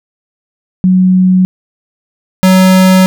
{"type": "tone pair in turn", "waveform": ["sine", "square"], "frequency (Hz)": [185, 186.93], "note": ["F#3", "F#3"], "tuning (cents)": [0, 18], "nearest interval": "unison", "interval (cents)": 18, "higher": "second", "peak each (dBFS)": -4, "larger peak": "neither", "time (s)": [[0.84, 1.45], [2.43, 3.06]], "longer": "second", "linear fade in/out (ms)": 0, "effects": []}